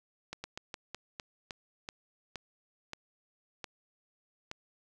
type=slowing click train; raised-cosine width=0.2 ms; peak=-22 dBFS; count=12; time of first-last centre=0.33-4.514 s; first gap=110 ms; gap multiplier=1.23; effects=none